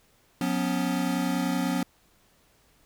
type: chord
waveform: square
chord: F# suspended fourth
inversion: none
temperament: equal with one note detuned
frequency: 181.09 / 246.9 / 277.2 Hz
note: F#3 / B3 / C#4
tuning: -37 / 0 / 0 cents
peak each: -30 dBFS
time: 0.41-1.83 s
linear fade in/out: 2 ms
effects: pink hiss -63 dBFS RMS until 2.85 s